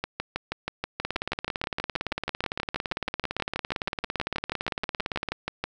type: two click trains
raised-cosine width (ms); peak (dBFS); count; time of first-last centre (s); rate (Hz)
0.3; -12 / -12; 36 / 76; 0.04-5.64 / 1.05-5.287; 6.25 / 17.7
effects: none